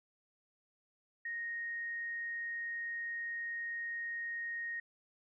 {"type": "tone", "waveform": "sine", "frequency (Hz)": 1864.7, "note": "A#6", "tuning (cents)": 0, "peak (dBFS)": -37, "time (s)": [1.25, 4.8], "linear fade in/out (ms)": 5, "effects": []}